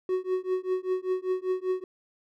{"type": "tone with tremolo", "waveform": "triangle", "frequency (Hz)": 370.8, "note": "F#4", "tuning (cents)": 4, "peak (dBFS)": -20, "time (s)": [0.09, 1.84], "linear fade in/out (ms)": 2, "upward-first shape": "triangle", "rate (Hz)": 5.1, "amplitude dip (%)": 100, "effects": []}